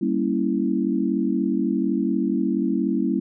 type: chord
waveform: sine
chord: G diminished seventh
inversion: none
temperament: equal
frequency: 196 / 233.1 / 277.2 / 329.6 Hz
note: G3 / Bb3 / Db4 / Fb4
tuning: 0 / 0 / 0 / 0 cents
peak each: -25 dBFS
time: 0.01-3.2 s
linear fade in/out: 10 ms
effects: none